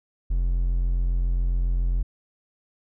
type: tone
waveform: triangle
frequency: 43.65 Hz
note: F1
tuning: in tune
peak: -18 dBFS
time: 0.3-2.03 s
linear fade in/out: 10 ms
effects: none